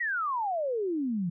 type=exponential sweep; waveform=sine; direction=down; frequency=1975.5 to 164.3 Hz; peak=-27 dBFS; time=0-1.3 s; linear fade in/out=10 ms; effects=none